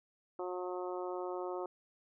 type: harmonic tone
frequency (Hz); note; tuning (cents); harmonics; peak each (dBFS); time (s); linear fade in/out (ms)
180.9; F#3; -39; 2 / 3 / 4 / 5 / 6 / 7; -39 / -43 / -45 / -47 / -49 / -50; 0.39-1.66; 2
effects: none